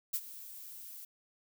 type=noise with ADSR envelope; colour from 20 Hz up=violet; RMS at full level=-32 dBFS; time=0.13-1.05 s; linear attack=12 ms; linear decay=57 ms; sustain=-16 dB; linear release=4 ms; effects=none